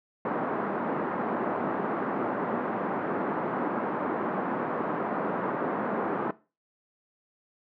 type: band-pass noise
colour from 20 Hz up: pink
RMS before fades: -30 dBFS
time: 0.25-6.31 s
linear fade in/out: 2 ms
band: 200 to 1400 Hz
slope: 24 dB/octave
effects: noise-tail reverb RT60 0.3 s tail -18 dB re dry